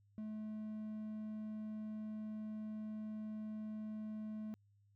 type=tone; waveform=triangle; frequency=215.3 Hz; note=A3; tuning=37 cents flat; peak=-40 dBFS; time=0.18-4.54 s; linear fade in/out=0 ms; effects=added 101 Hz sine -68 dBFS peak until 4.95 s